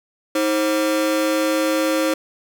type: ring-modulated tone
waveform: 45% pulse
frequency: 424.7 Hz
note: G#4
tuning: 39 cents sharp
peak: -14 dBFS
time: 0.35-2.14 s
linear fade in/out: 5 ms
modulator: 108 Hz
effects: none